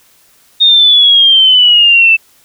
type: exponential sweep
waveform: sine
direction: down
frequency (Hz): 3700 to 2637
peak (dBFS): -3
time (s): 0.6-2.17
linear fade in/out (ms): 20
effects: white hiss -48 dBFS RMS until 2.44 s